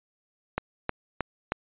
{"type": "click train", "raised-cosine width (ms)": 0.5, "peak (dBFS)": -11, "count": 4, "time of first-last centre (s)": [0.58, 1.52], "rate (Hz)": 3.19, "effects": ["resampled to 8000 Hz"]}